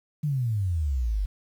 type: exponential sweep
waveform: sine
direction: down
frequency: 155.56 to 46.13 Hz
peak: -23 dBFS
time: 0.23-1.26 s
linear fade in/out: 10 ms
effects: 9-bit